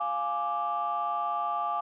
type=chord; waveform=sine; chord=D diminished; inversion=first; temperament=equal with one note detuned; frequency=698.5 / 834.9 / 1174.7 Hz; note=F5 / Ab5 / D6; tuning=0 / +9 / 0 cents; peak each=-32 / -32 / -29 dBFS; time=0-1.81 s; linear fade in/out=10 ms; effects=tanh soft clip ceiling -21 dBFS